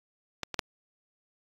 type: clicks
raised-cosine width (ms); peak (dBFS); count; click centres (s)
0.2; -14 / -16 / -8; 3; 0.433 / 0.543 / 0.592
effects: AAC 32 kbps